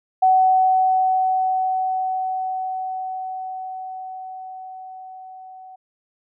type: tone with level ramp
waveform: sine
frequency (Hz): 751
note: F#5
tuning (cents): +26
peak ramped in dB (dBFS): -11 to -38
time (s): 0.22-5.76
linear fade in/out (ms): 10
effects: none